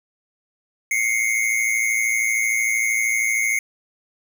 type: tone pair together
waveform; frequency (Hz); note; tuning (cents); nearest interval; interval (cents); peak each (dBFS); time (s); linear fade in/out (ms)
square; 2102 / 2215; C7 / C#7; +7 / -2; minor second; 91; -22; 0.91-3.59; 2
effects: none